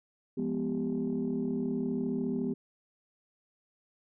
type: tone cluster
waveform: sine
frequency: 174.4 / 208.6 / 248.2 / 393.3 Hz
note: F3 / G#3 / B3 / G4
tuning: -2 / +8 / +9 / +6 cents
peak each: -37 / -35 / -31 / -35 dBFS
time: 0.37-2.54 s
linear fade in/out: 10 ms
effects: tanh soft clip ceiling -22 dBFS